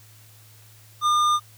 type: tone with tanh clipping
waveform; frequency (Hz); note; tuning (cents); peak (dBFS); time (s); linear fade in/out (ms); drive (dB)
triangle; 1208; D6; +48; -19; 1.01-1.4; 50; 17
effects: added 108 Hz sine -50 dBFS peak until 1.57 s + white hiss -53 dBFS RMS until 1.57 s